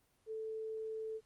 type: tone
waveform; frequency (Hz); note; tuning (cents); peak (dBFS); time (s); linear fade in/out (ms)
sine; 440; A4; 0; -39; 0.26-1.21; 50
effects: pink hiss -74 dBFS RMS until 1.25 s + Opus 24 kbps